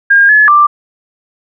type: tone with pitch steps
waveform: sine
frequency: 1616 / 1710 / 1180 Hz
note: G#6 / A6 / D6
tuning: -48 / -50 / +8 cents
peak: -3 dBFS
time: 0.1-0.67 s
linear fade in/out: 10 ms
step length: 190 ms
effects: none